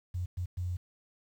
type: tone bursts at uneven times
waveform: sine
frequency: 89.5 Hz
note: F2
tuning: 43 cents sharp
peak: -31 dBFS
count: 3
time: 0.14-0.26 / 0.37-0.46 / 0.57-0.77 s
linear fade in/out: 10 ms
effects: 10-bit